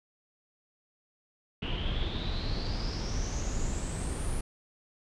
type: noise with low-pass filter sweep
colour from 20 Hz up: brown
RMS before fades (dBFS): -32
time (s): 1.62-4.41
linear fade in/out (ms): 5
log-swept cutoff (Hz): 2900 to 10000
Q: 9.9
effects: none